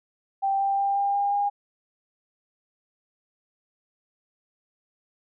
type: tone with pitch steps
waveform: sine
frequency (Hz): 784 / 789.5 / 794.9 / 800.5 / 806 / 811.6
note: G5 / G5 / G5 / G5 / G5 / G#5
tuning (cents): 0 / +12 / +24 / +36 / +48 / -40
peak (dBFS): -21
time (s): 0.42-1.5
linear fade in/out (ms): 20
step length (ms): 180
effects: none